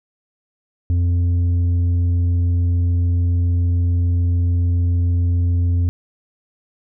sine tone with tanh clipping, 87.31 Hz, F2, in tune, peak -15 dBFS, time 0.9-5.89 s, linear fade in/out 0 ms, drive 5 dB, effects none

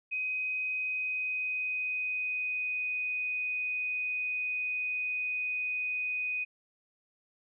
sine tone with pitch glide, 2513 to 2493 Hz, D#7 to D#7, +17 to +3 cents, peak -30 dBFS, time 0.11-6.45 s, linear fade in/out 20 ms, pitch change -14 cents, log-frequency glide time 0.72-2.88 s, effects none

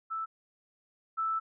sine tone pair in turn, 1318.5 / 1318.5 Hz, E6 / E6, 0 / 0 cents, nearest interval unison, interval 0 cents, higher neither, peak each -32 / -28 dBFS, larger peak second, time 0.1-0.26 / 1.17-1.4 s, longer second, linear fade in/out 20 ms, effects none

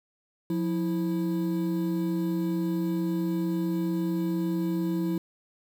triangle tone pair together, 176.79 / 328 Hz, F3 / E4, +21 / -9 cents, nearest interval major seventh, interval 1070 cents, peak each -26 dBFS, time 0.5-5.18 s, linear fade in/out 2 ms, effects 8-bit

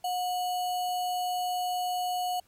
sine tone with sample-and-hold, 725 Hz, F#5, 35 cents flat, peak -27 dBFS, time 0.04-2.4 s, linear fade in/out 5 ms, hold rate 3675 Hz, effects pink hiss -65 dBFS RMS until 2.47 s + MP3 64 kbps

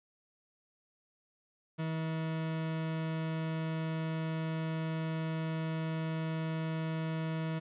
40% pulse tone, 160.4 Hz, E3, 47 cents flat, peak -32 dBFS, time 1.78-7.6 s, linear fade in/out 20 ms, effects resampled to 8000 Hz + 11-bit

